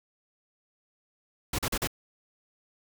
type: noise bursts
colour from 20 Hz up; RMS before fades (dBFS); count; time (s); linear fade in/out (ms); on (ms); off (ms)
pink; -29; 4; 1.53-1.874; 5; 56; 40
effects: none